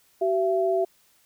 sine tone pair together, 380.9 / 671.8 Hz, G4 / E5, -50 / +33 cents, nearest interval minor seventh, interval 983 cents, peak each -23 dBFS, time 0.21-0.85 s, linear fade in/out 10 ms, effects white hiss -62 dBFS RMS until 1.25 s

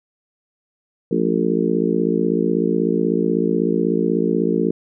harmonic tone with a mistuned harmonic, 56.2 Hz, A1, 37 cents sharp, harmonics 3 / 4 / 5 / 6 / 7 / 8, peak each -23 / -23 / -23 / -23 / -23 / -23 dBFS, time 1.11-4.71 s, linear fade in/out 5 ms, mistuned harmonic 3, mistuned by +84 cents, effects none

